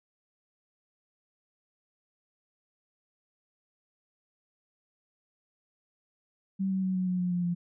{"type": "tone with pitch steps", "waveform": "sine", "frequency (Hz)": [192.6, 189.84, 187.12, 184.43, 181.79, 179.18, 176.61, 174.08], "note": ["G3", "F#3", "F#3", "F#3", "F#3", "F3", "F3", "F3"], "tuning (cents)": [-30, 45, 20, -5, -30, 45, 20, -5], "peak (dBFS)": -26, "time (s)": [6.59, 7.55], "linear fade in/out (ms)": 20, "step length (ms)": 120, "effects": []}